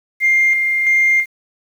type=tone with tremolo; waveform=sine; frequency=2109 Hz; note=C7; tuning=13 cents sharp; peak=-9 dBFS; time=0.2-1.26 s; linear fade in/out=50 ms; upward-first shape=square; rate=1.5 Hz; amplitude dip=40%; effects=tanh soft clip ceiling -6 dBFS + 7-bit